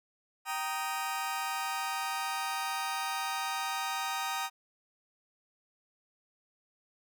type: chord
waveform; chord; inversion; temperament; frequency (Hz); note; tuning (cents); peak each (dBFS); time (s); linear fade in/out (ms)
sawtooth; Eb major; first; just; 777.8 / 933.4 / 1244.5; G5 / Bb5 / Eb6; -14 / +2 / 0; -33; 0.45-4.5; 50
effects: none